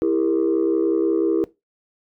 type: chord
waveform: sine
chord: E diminished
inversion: none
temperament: equal with one note detuned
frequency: 329.6 / 400.5 / 466.2 Hz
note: E4 / G4 / Bb4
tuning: 0 / +37 / 0 cents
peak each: -18 / -21 / -22 dBFS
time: 0.02-1.44 s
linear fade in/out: 0 ms
effects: noise-tail reverb RT60 0.2 s tail -19 dB re dry + tanh soft clip ceiling -11 dBFS